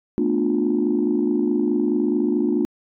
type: chord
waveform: sine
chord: B half-diminished seventh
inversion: third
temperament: just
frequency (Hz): 222.2 / 246.9 / 296.3 / 355.6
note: A3 / B3 / D4 / F4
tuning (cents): +17 / 0 / +15 / +31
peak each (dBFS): -23 / -24 / -21 / -22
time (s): 0.18-2.65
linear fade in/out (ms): 0
effects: tanh soft clip ceiling -10 dBFS